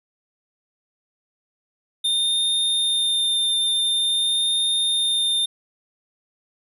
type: tone with vibrato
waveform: square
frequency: 3624 Hz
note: A#7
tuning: 50 cents flat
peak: -19 dBFS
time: 2.04-5.46 s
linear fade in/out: 10 ms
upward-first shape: sine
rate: 0.47 Hz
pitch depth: 10 cents each way
effects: none